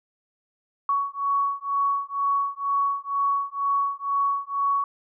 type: beating tone pair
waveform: sine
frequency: 1118 / 1120.1 Hz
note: C#6 / C#6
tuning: +14 / +18 cents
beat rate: 2.1 Hz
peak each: -25 dBFS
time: 0.89-4.84 s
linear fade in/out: 2 ms
effects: none